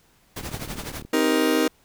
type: noise with tremolo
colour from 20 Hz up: pink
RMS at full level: -31 dBFS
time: 0.36-1.02 s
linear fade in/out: 5 ms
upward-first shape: triangle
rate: 12 Hz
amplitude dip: 80%
type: click train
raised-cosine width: 3 ms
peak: -26 dBFS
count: 25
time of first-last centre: 0.41-1.05 s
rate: 37.5 Hz
type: chord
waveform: 40% pulse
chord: C minor seventh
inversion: none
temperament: just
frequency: 261.6 / 314 / 392.4 / 470.9 Hz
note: C4 / Eb4 / G4 / Bb4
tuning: 0 / +16 / +2 / +18 cents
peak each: -24 / -21 / -27 / -23 dBFS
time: 1.13-1.68 s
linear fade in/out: 5 ms
effects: pink hiss -60 dBFS RMS until 1.84 s